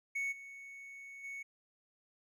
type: tone with level steps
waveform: triangle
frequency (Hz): 2217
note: C#7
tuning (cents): 0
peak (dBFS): -32 / -46 / -40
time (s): 0.15-1.43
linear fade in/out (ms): 10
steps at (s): 0.31 / 1.23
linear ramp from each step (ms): 20
effects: none